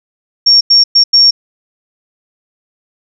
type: tone bursts at uneven times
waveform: sine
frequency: 5520 Hz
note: F8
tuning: 21 cents flat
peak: -3 dBFS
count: 4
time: 0.46-0.61 / 0.7-0.84 / 0.95-1.04 / 1.13-1.31 s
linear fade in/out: 10 ms
effects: none